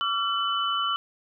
sine tone cluster, 1153 / 1363 / 2997 Hz, D6 / F6 / F#7, -32 / -43 / +22 cents, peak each -28 dBFS, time 0.01-0.96 s, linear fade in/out 0 ms, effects none

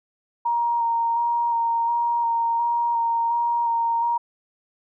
sine tone with vibrato, 935 Hz, A#5, 5 cents sharp, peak -19 dBFS, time 0.45-4.18 s, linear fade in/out 10 ms, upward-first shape square, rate 1.4 Hz, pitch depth 14 cents each way, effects none

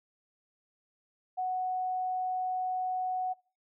sine tone, 740 Hz, F#5, in tune, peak -29 dBFS, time 1.37-3.34 s, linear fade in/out 20 ms, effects noise-tail reverb RT60 0.4 s tail -24 dB re dry

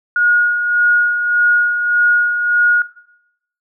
sine tone with tremolo, 1441 Hz, F#6, 46 cents flat, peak -9 dBFS, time 0.16-2.82 s, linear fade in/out 2 ms, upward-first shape sine, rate 1.7 Hz, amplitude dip 55%, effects noise-tail reverb RT60 0.8 s tail -17 dB re dry

